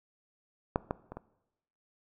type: clicks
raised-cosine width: 1 ms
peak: -12 / -16 / -27 / -26 dBFS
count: 4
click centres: 0.759 / 0.909 / 1.12 / 1.17 s
effects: noise-tail reverb RT60 0.9 s tail -19 dB re dry